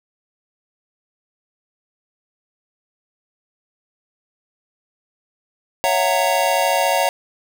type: chord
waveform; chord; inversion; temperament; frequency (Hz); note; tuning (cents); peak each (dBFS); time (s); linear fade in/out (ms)
square; F# dominant seventh; second; just; 555 / 666 / 740 / 925; C#5 / E5 / F#5 / A#5; +2 / +18 / 0 / -14; -22; 5.84-7.09; 0
effects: none